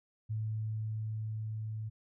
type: tone with level ramp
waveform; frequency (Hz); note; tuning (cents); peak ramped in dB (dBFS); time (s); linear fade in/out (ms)
sine; 109.1; A2; -14; -32 to -36; 0.29-1.9; 20
effects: none